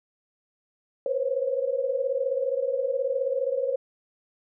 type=tone cluster; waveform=sine; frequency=489.3 / 525 / 544 Hz; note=B4 / C5 / C#5; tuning=-16 / +6 / -33 cents; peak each=-29 / -29 / -27 dBFS; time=1.06-3.76 s; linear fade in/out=2 ms; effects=none